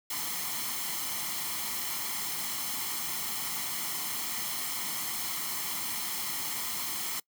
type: noise with comb filter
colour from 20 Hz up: white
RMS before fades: -34 dBFS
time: 0.1-7.2 s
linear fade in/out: 5 ms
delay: 0.95 ms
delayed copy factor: +0.6
effects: noise-tail reverb RT60 0.1 s tail -24 dB re dry + high-pass 150 Hz 12 dB/octave